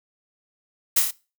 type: noise with echo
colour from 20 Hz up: blue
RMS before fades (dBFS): -17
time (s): 0.96-1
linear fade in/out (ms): 10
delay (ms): 28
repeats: 4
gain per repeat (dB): -3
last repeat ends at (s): 1.112
effects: noise-tail reverb RT60 0.3 s tail -20 dB re dry

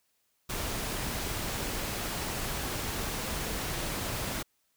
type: noise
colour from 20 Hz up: pink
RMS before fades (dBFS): -34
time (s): 0.49-4.43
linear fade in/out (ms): 10
effects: white hiss -74 dBFS RMS until 4.76 s

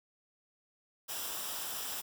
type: noise with comb filter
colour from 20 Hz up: white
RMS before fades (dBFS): -39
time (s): 1.08-2.02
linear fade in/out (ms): 20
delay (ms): 0.46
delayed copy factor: -0.55
effects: none

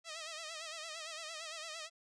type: tone with vibrato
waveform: 5% pulse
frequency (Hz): 640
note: D#5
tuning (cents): +49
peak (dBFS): -31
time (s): 0.04-1.9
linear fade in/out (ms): 50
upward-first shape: sine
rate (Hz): 8.8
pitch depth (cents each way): 83
effects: low-pass 8000 Hz 12 dB/octave

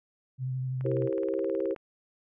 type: tone with vibrato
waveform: sine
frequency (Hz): 129.4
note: C3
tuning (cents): -19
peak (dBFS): -29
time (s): 0.38-1.1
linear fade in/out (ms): 50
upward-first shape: triangle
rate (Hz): 12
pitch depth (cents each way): 25
type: click train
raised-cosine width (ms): 0.5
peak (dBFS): -32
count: 19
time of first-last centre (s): 0.81-1.762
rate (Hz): 18.9
type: chord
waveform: sine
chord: C dominant seventh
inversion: first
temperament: equal with one note detuned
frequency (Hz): 329.6 / 392 / 466.2 / 532.7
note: E4 / G4 / Bb4 / C5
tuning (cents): 0 / 0 / 0 / +31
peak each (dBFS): -33 / -31 / -34 / -32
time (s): 0.84-1.75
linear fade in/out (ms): 20
effects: none

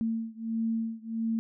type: beating tone pair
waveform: sine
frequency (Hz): 225.2 / 226.7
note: A3 / A#3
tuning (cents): +40 / -48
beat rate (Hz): 1.5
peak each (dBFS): -31 / -32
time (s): 0.01-1.39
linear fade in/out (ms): 0
effects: none

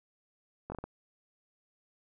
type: slowing click train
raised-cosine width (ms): 1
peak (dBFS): -25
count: 5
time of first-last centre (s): 0.7-0.84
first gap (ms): 20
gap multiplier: 1.39
effects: none

